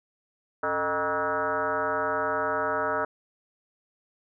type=tone with frequency modulation; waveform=sine; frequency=955 Hz; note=A#5; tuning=42 cents sharp; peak=-24 dBFS; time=0.63-3.05 s; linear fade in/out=5 ms; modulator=170 Hz; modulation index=3.3; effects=none